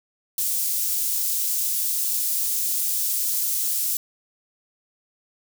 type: high-pass noise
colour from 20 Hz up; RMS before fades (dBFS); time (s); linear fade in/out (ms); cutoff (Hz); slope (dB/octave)
white; -24; 0.38-3.97; 2; 6800; 12
effects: none